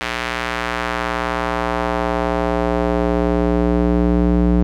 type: tone with band-pass filter sweep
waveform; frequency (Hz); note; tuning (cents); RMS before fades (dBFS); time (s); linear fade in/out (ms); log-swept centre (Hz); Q
square; 59.5; A#1; +36; -18; 0.01-4.63; 0; 2200 to 230; 1
effects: none